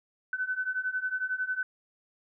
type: beating tone pair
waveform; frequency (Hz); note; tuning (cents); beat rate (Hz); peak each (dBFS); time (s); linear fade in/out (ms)
sine; 1505 / 1516; F#6 / F#6; +29 / +42; 11; -33 / -31; 0.33-1.63; 2
effects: none